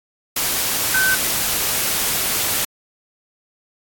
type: tone in noise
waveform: sine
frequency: 1530 Hz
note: G6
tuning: 42 cents flat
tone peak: -15 dBFS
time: 0.94-1.15 s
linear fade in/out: 5 ms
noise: white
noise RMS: -20 dBFS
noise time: 0.36-2.65 s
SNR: +2 dB
effects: AAC 64 kbps